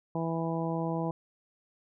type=harmonic tone; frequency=164.7 Hz; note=E3; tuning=1 cent flat; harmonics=1 / 2 / 3 / 4 / 5 / 6; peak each=-32 / -35 / -37 / -38 / -39 / -40 dBFS; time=0.15-1.11 s; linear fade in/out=2 ms; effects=none